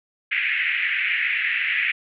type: band-pass noise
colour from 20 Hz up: pink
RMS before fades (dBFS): -23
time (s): 0.31-1.92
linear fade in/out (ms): 10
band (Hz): 1800 to 2600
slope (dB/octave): 48
effects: none